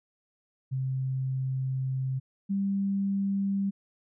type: tone pair in turn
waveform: sine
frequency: 131.6 / 197.18 Hz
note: C3 / G3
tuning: +10 / +10 cents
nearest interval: perfect fifth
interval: 700 cents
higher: second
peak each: -27 / -25 dBFS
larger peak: second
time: 0.71-2.2 / 2.49-3.71 s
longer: first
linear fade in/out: 20 ms
effects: none